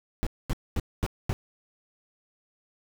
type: noise bursts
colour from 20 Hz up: brown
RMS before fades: -26 dBFS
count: 5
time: 0.23-1.33 s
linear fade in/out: 0 ms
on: 36 ms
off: 230 ms
effects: none